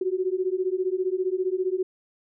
sine beating tone pair, 364.2 / 379.2 Hz, F#4 / F#4, -27 / +43 cents, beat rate 15 Hz, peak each -26 / -26 dBFS, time 0.01-1.83 s, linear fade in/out 5 ms, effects none

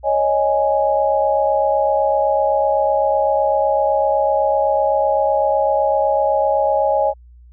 sine chord, C# suspended second, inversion none, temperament equal, 554.4 / 622.3 / 830.6 Hz, C#5 / D#5 / G#5, 0 / 0 / 0 cents, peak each -18 dBFS, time 0.03-7.14 s, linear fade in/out 50 ms, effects added 60 Hz sine -41 dBFS peak until 7.52 s

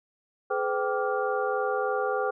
sine tone cluster, 422.7 / 506 / 778 / 1168 / 1406 Hz, G#4 / B4 / G5 / D6 / F6, +31 / +42 / -13 / -10 / +11 cents, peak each -30 / -29 / -31 / -34 / -34 dBFS, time 0.5-2.31 s, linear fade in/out 10 ms, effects none

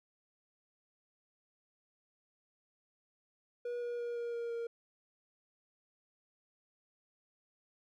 triangle tone with pitch steps, 482.6 / 479.3 / 476 / 472.7 / 469.4 / 466.2 Hz, B4 / A#4 / A#4 / A#4 / A#4 / A#4, -40 / +48 / +36 / +24 / +12 / 0 cents, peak -34 dBFS, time 3.65-4.67 s, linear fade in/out 5 ms, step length 170 ms, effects none

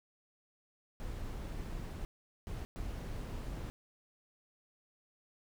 brown noise bursts at uneven times, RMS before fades -41 dBFS, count 3, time 1-2.05 / 2.47-2.65 / 2.76-3.7 s, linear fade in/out 0 ms, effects none

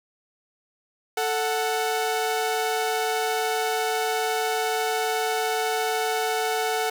sawtooth tone pair together, 441.2 / 740 Hz, A4 / F#5, +5 / 0 cents, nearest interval major sixth, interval 895 cents, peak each -22 dBFS, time 1.17-6.9 s, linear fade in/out 5 ms, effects none

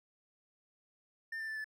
triangle tone with pitch steps, 1799 / 1779.4 / 1759.9 / 1740.7 Hz, A6 / A6 / A6 / A6, +38 / +19 / 0 / -19 cents, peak -36 dBFS, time 1.32-1.644 s, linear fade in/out 5 ms, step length 81 ms, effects none

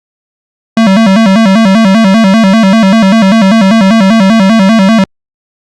square tone with vibrato, 207.7 Hz, G#3, in tune, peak -3 dBFS, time 0.77-5.04 s, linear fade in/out 2 ms, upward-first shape square, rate 5.1 Hz, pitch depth 140 cents each way, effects low-pass 5000 Hz 12 dB/octave + Opus 48 kbps

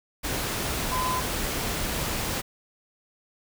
sine tone in noise, 1016 Hz, B5, 49 cents sharp, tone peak -26 dBFS, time 0.91-1.21 s, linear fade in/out 20 ms, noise pink, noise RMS -29 dBFS, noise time 0.23-2.42 s, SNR 0 dB, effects none

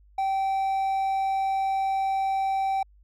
triangle tone, 775 Hz, G5, 20 cents flat, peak -21 dBFS, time 0.18-2.83 s, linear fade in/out 5 ms, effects added 50 Hz sine -53 dBFS peak until 3.03 s

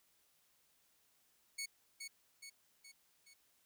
15% pulse tone with echo, 2217 Hz, C#7, in tune, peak -34 dBFS, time 1.58-1.66 s, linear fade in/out 10 ms, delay 420 ms, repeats 4, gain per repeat -5 dB, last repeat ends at 3.34 s, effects white hiss -74 dBFS RMS until 3.65 s

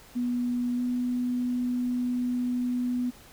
sine tone with pitch glide, 244.3 to 247 Hz, B3 to B3, -19 to 0 cents, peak -25 dBFS, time 0.15-3.11 s, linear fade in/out 20 ms, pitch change +19 cents, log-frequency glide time 0.76-0.81 s, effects pink hiss -52 dBFS RMS until 3.32 s

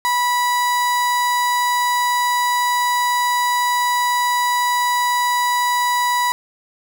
35% pulse tone, 979 Hz, B5, 15 cents flat, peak -14 dBFS, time 0.05-6.32 s, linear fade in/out 0 ms, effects none

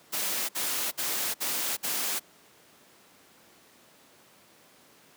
white noise bursts, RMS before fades -30 dBFS, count 5, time 0.12-2.198 s, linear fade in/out 20 ms, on 370 ms, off 57 ms, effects pink hiss -57 dBFS RMS until 5.16 s + high-pass 200 Hz 12 dB/octave

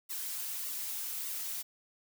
blue noise with flanger, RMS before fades -38 dBFS, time 0.09-1.63 s, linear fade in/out 20 ms, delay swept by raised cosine 1.2 to 6.3 ms, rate 1.7 Hz, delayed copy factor -0.7, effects none

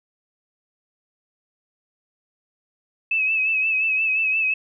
sine tone with vibrato, 2590 Hz, E7, 31 cents flat, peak -18 dBFS, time 3.11-4.54 s, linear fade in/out 5 ms, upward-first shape sine, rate 5.7 Hz, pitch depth 45 cents each way, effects none

